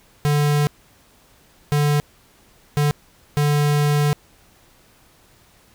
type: tone bursts at uneven times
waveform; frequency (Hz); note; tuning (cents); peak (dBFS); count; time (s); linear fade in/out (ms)
square; 146.83; D3; 0; -16; 4; 0.25-0.67 / 1.72-2 / 2.77-2.91 / 3.37-4.13; 0
effects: pink hiss -54 dBFS RMS until 5.74 s